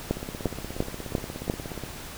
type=two click trains; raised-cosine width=2 ms; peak=-10 / -21 dBFS; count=5 / 29; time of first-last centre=0.11-1.499 / 0.17-1.837 s; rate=2.88 / 16.8 Hz; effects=pink hiss -40 dBFS RMS until 2.17 s